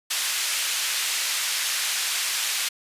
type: band-pass noise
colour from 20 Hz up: pink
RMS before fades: -26 dBFS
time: 0.1-2.69 s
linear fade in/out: 10 ms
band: 2200 to 12000 Hz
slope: 12 dB/octave
effects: resampled to 32000 Hz